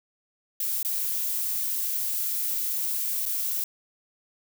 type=noise with dropouts; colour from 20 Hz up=violet; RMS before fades=-28 dBFS; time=0.6-3.64 s; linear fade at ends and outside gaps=2 ms; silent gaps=0.829-0.848 / 3.255-3.26 s; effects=none